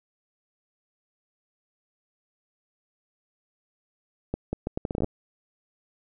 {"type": "accelerating click train", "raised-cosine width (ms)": 2, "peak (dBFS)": -14, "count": 12, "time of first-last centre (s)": [4.34, 5.044], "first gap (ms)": 190, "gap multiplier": 0.74, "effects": []}